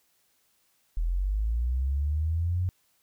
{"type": "linear sweep", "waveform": "sine", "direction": "up", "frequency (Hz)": [39.43, 92.5], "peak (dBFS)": -24, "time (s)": [0.97, 2.69], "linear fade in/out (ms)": 0, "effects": ["white hiss -69 dBFS RMS until 3.02 s"]}